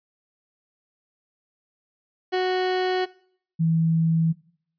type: tone pair in turn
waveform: 30% pulse / sine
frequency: 369.1 / 163.23 Hz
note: F#4 / E3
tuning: -4 / -17 cents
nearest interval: octave + major second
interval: 1413 cents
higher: first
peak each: -18 dBFS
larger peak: neither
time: 2.32-3.06 / 3.59-4.33 s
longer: neither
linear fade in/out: 20 ms
effects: noise-tail reverb RT60 0.6 s tail -21 dB re dry + resampled to 11025 Hz